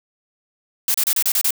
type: noise bursts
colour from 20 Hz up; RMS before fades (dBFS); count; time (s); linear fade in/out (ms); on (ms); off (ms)
blue; -18; 7; 0.88-1.507; 2; 63; 31
effects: none